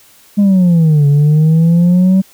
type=exponential two-way sweep; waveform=sine; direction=down then up; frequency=207.7 to 141.9 to 192.7 Hz; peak=-3 dBFS; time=0.37-2.22 s; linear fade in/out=20 ms; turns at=1.07 s; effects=tanh soft clip ceiling -5 dBFS + white hiss -45 dBFS RMS until 2.33 s